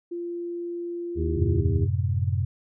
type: tone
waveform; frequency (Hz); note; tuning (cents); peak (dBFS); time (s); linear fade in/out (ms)
sine; 345.5; F4; -19; -29; 0.11-1.61; 10
type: harmonic tone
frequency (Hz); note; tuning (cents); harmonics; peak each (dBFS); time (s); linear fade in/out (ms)
80.3; E2; -45; 1 / 2 / 3 / 4 / 5; -25 / -34 / -36 / -34 / -32; 1.15-1.88; 50
type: chord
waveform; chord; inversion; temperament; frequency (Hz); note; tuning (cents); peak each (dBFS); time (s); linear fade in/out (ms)
sine; F# diminished; none; equal; 92.5 / 110 / 130.81; F#2 / A2 / C3; 0 / 0 / 0; -24 / -28 / -28; 1.37-2.45; 5
effects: none